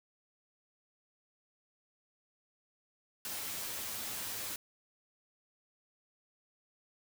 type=noise with comb filter; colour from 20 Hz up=white; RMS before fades=-40 dBFS; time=3.25-4.56 s; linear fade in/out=2 ms; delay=9.6 ms; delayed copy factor=+0.55; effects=none